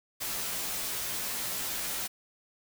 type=noise with comb filter; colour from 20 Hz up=white; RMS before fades=-34 dBFS; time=0.2-2.08 s; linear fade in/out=20 ms; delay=13 ms; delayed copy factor=-0.65; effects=none